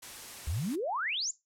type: noise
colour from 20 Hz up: white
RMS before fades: -45 dBFS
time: 0.02-0.76 s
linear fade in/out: 10 ms
type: exponential sweep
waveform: sine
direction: up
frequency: 66.1 to 7459 Hz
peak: -30 dBFS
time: 0.47-1.31 s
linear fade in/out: 5 ms
effects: noise-tail reverb RT60 0.2 s tail -18 dB re dry + low-pass 12000 Hz 12 dB/octave